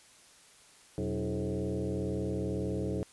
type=tone with frequency modulation; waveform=sine; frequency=122.1 Hz; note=B2; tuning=19 cents flat; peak=-30 dBFS; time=0.98-3.03 s; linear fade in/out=0 ms; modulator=102 Hz; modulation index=3.9; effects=white hiss -58 dBFS RMS until 3.12 s + resampled to 24000 Hz